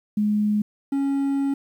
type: tone pair in turn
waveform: sine / triangle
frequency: 209.7 / 276.5 Hz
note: G#3 / C#4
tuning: +17 / -4 cents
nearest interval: perfect fourth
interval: 479 cents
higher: second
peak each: -18 dBFS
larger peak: neither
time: 0.17-0.62 / 0.92-1.54 s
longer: second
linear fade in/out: 5 ms
effects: 9-bit